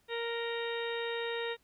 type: harmonic tone with a mistuned harmonic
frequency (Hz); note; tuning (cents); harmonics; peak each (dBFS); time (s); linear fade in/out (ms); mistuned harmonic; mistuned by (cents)
466.2; A#4; 0; 1 / 2 / 3 / 4 / 5 / 6 / 7 / 8; -35 / -43 / -46 / -41 / -47 / -47 / -51 / -43; 0.08-1.57; 50; 7; -74
effects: pink hiss -71 dBFS RMS until 1.63 s